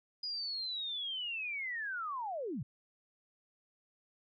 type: linear sweep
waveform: sine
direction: down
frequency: 4954 to 103.83 Hz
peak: -36 dBFS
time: 0.23-2.63 s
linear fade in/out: 5 ms
effects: none